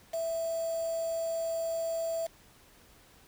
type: tone with quantisation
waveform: sine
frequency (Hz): 659.3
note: E5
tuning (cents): 0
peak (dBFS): -30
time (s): 0.13-2.27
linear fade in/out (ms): 10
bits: 7
effects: pink hiss -59 dBFS RMS until 3.27 s